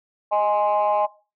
sine chord, Ab major, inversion second, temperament equal, 622.3 / 830.6 / 1046.5 Hz, Eb5 / Ab5 / C6, 0 / 0 / 0 cents, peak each -20 / -19 / -24 dBFS, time 0.31-1.07 s, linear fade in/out 20 ms, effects noise-tail reverb RT60 0.3 s tail -17 dB re dry + tanh soft clip ceiling -12 dBFS

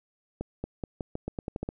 accelerating click train, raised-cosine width 2 ms, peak -19 dBFS, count 11, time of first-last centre 0.41-1.689 s, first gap 230 ms, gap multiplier 0.86, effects none

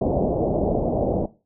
white low-pass noise, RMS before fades -22 dBFS, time 0.01-1.26 s, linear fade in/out 5 ms, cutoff 700 Hz, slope 48 dB/octave, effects noise-tail reverb RT60 0.3 s tail -17 dB re dry

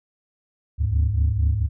sine tone cluster, 71.9 / 76.3 / 103.9 Hz, D2 / D#2 / G#2, -36 / -33 / +1 cents, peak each -20 / -21 / -21 dBFS, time 0.78-1.69 s, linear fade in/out 50 ms, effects tanh soft clip ceiling -12 dBFS

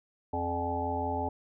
harmonic tone with a mistuned harmonic, 85.5 Hz, F2, 36 cents flat, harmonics 1 / 3 / 5 / 7 / 9 / 10, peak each -36 / -37 / -38 / -38 / -36 / -34 dBFS, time 0.33-1.29 s, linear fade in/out 5 ms, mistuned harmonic 3, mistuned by +64 cents, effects none

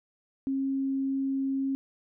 sine tone, 270.2 Hz, C#4, 44 cents flat, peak -26 dBFS, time 0.47-1.75 s, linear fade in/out 0 ms, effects none

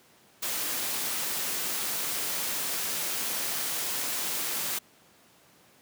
white noise, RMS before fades -31 dBFS, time 0.42-4.79 s, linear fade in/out 10 ms, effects pink hiss -59 dBFS RMS until 5.81 s + high-pass 150 Hz 12 dB/octave

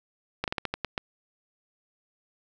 slowing click train, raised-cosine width 0.3 ms, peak -12 dBFS, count 8, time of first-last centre 0.44-0.978 s, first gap 38 ms, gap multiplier 1.23, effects none

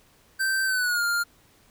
square tone with pitch glide, 1557 to 1403.2 Hz, G6 to F6, -12 to +8 cents, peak -23 dBFS, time 0.39-1.24 s, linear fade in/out 20 ms, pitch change -180 cents, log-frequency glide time 0.65-1.04 s, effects pink hiss -59 dBFS RMS until 1.7 s

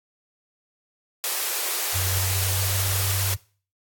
white high-pass noise, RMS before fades -26 dBFS, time 1.24-3.34 s, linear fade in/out 0 ms, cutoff 330 Hz, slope 96 dB/octave
sine tone with pitch glide, 93.4 to 96.86 Hz, F#2 to G2, +17 to -20 cents, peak -24 dBFS, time 1.94-3.37 s, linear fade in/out 20 ms, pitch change +63 cents, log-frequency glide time 2.11-3.12 s
effects noise-tail reverb RT60 0.4 s tail -22 dB re dry + AAC 64 kbps

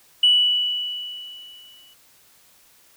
sine tone with exponential decay, 2954 Hz, F#7, 3 cents flat, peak -10 dBFS, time 0.23-1.94 s, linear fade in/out 5 ms, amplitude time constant 370 ms, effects tanh soft clip ceiling -7 dBFS + white hiss -55 dBFS RMS until 2.96 s

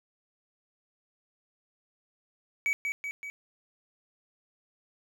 triangle tone with echo, 2274 Hz, C#7, 44 cents sharp, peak -23 dBFS, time 2.66-2.73 s, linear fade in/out 0 ms, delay 190 ms, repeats 3, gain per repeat -4 dB, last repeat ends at 3.3 s, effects none

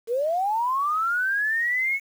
sine linear sweep, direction up, 440 to 2222 Hz, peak -21 dBFS, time 0.07-2 s, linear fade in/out 50 ms, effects 8-bit

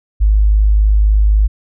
sine tone, 51.91 Hz, G#1, in tune, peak -7 dBFS, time 0.2-1.48 s, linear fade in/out 20 ms, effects none

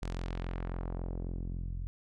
sawtooth tone with low-pass filter sweep, 43.67 Hz, F1, 1 cent sharp, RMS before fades -37 dBFS, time 0.02-1.87 s, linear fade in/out 0 ms, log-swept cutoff 8300 to 97 Hz, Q 0.95, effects none

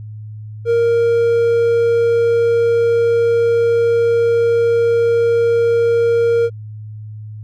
triangle tone, 466.9 Hz, A#4, 3 cents sharp, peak -9 dBFS, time 0.65-6.5 s, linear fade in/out 50 ms, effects added 107 Hz sine -28 dBFS peak until 7.43 s

